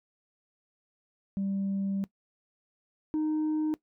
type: tone pair in turn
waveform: sine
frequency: 196 / 308.9 Hz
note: G3 / D#4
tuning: 0 / -12 cents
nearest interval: minor sixth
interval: 788 cents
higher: second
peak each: -26 / -23 dBFS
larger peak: second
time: 1.37-2.04 / 3.14-3.74 s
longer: first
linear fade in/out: 0 ms
effects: noise-tail reverb RT60 0.1 s tail -21 dB re dry + tanh soft clip ceiling -25 dBFS